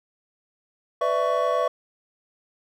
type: tone cluster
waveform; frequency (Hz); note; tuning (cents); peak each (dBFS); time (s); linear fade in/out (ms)
triangle; 501 / 593 / 661 / 1118; B4 / D5 / E5 / C#6; +25 / +17 / +5 / +14; -24; 1.01-1.68; 5
effects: none